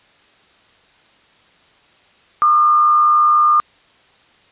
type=tone with frequency modulation; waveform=sine; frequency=1208 Hz; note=D6; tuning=48 cents sharp; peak=-9 dBFS; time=2.42-3.6 s; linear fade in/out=0 ms; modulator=89.8 Hz; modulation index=0.37; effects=white hiss -52 dBFS RMS until 4.51 s + resampled to 8000 Hz